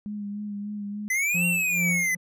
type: tone with vibrato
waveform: sine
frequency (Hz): 205.9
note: G#3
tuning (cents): -15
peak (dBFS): -30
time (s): 0.06-1.08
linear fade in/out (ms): 0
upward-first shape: sine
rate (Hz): 3.4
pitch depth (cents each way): 29
type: exponential two-way sweep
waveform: square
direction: up then down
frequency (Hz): 2000 to 2764 to 2000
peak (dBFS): -23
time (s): 1.1-2.15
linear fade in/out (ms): 5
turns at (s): 1.46
type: tone with tremolo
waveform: triangle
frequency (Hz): 174.61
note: F3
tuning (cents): 0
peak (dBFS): -22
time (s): 1.34-2.17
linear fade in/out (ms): 10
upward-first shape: sine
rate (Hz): 2.3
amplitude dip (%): 95
effects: none